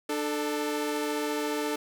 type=tone pair together; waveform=sawtooth; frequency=298.1 / 440 Hz; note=D4 / A4; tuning=+26 / 0 cents; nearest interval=perfect fifth; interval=674 cents; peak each=-27 dBFS; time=0.09-1.76 s; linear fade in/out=5 ms; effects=none